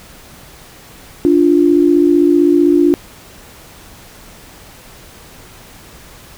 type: tone pair together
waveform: sine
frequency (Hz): 292.7 / 348.3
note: D4 / F4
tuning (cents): -6 / -5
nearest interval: minor third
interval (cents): 301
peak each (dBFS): -10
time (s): 1.25-2.94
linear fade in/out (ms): 0
effects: pink hiss -39 dBFS RMS until 6.37 s